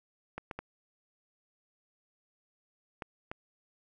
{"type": "clicks", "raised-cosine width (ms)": 0.5, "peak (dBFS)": -23, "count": 5, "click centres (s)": [0.38, 0.512, 0.59, 3.022, 3.315], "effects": []}